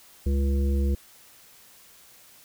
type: harmonic tone with a mistuned harmonic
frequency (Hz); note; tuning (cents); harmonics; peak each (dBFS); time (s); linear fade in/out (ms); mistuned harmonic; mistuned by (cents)
69.1; C#2; -5; 1 / 3 / 5 / 7; -21 / -31 / -35 / -38; 0.26-0.95; 5; 3; -26
effects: white hiss -53 dBFS RMS until 2.44 s